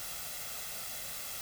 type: noise with comb filter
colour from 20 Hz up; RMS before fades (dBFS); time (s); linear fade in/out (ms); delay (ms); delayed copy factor
white; -41; 0-1.41; 0; 1.5; +0.6
effects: none